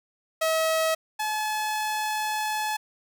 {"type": "tone pair in turn", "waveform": "sawtooth", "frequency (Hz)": [642, 857], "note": ["E5", "A5"], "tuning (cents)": [-46, -46], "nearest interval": "perfect fourth", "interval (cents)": 500, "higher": "second", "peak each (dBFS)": [-18, -22], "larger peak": "first", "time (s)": [[0.41, 0.95], [1.19, 2.77]], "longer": "second", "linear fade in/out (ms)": 10, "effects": []}